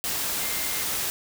sine tone in noise, 2100 Hz, C7, 6 cents sharp, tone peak -38 dBFS, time 0.41-0.83 s, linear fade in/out 0 ms, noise white, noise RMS -28 dBFS, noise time 0.04-1.1 s, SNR -13 dB, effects none

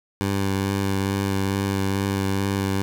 15% pulse tone with vibrato, 97.9 Hz, G2, 2 cents flat, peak -15 dBFS, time 0.21-2.82 s, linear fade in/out 0 ms, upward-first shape sine, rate 2.3 Hz, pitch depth 18 cents each way, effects none

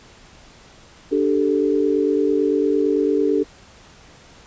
sine chord, D suspended fourth, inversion none, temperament just, 293.7 / 391.6 / 440.5 Hz, D4 / G4 / A4, 0 / -2 / +2 cents, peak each -20 dBFS, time 1.11-3.44 s, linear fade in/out 20 ms, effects pink hiss -47 dBFS RMS until 4.46 s + resampled to 16000 Hz

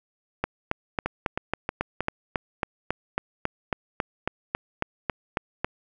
two click trains, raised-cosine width 0.5 ms, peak -11 / -9 dBFS, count 4 / 20, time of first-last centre 1.06-2.006 / 0.44-5.645 s, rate 3.17 / 3.65 Hz, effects none

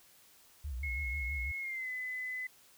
sine tone with vibrato, 66.7 Hz, C2, 34 cents sharp, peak -36 dBFS, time 0.64-1.52 s, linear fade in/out 10 ms, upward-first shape sine, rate 6.1 Hz, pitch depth 200 cents each way
sine tone with pitch glide, 2172 to 2015 Hz, C#7 to B6, -36 to +34 cents, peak -36 dBFS, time 0.83-2.47 s, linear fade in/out 5 ms, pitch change -130 cents, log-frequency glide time 1.6-1.89 s
effects white hiss -62 dBFS RMS until 2.77 s

